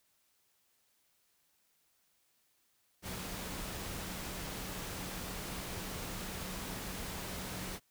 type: tone in noise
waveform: sine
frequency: 185 Hz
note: F#3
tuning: in tune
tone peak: -49 dBFS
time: 3.02-7.8 s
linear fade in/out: 50 ms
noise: pink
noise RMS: -42 dBFS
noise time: 3.02-7.8 s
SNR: -10 dB
effects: white hiss -74 dBFS RMS until 7.9 s